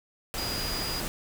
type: tone in noise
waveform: sine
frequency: 4892 Hz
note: D#8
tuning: 30 cents flat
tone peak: -33 dBFS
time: 0.38-1 s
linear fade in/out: 0 ms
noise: pink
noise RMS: -33 dBFS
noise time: 0.34-1.08 s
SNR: -3 dB
effects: none